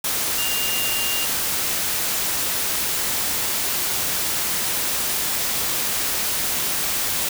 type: tone in noise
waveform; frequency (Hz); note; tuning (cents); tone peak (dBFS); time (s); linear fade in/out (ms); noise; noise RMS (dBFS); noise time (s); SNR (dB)
sine; 2804; F7; +6; -26; 0.38-1.25; 5; white; -23; 0.04-7.29; -6
effects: none